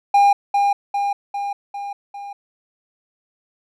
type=tone with echo; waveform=triangle; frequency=806 Hz; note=G5; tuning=48 cents sharp; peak=-8 dBFS; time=0.14-0.33 s; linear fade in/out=5 ms; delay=400 ms; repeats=5; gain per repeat=-4 dB; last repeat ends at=2.33 s; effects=none